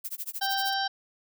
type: noise with tremolo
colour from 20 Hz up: violet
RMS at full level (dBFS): -33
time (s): 0.04-0.74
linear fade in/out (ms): 10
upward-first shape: sine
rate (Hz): 13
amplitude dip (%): 100
type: harmonic tone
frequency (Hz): 782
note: G5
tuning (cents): -4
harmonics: 1 / 2 / 4 / 5 / 6 / 7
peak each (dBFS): -29 / -32 / -35 / -36 / -37 / -37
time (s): 0.41-0.88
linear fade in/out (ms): 10
effects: none